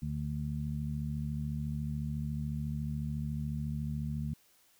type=harmonic tone; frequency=74 Hz; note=D2; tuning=14 cents sharp; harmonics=1 / 2 / 3; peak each=-39 / -35 / -39 dBFS; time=0.02-4.34 s; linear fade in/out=5 ms; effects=white hiss -66 dBFS RMS until 4.79 s